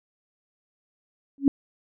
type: tone with exponential growth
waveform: sine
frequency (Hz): 277.2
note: C#4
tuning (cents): 0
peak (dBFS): -10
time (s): 1.38-1.48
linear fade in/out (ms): 1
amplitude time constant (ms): 20
effects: none